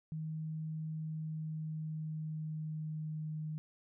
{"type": "tone with pitch glide", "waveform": "sine", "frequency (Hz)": [157.3, 154.87], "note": ["D#3", "D#3"], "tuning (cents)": [19, -8], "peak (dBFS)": -37, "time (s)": [0.12, 3.58], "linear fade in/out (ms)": 0, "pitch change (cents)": -27, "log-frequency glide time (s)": [0.9, 3.39], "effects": []}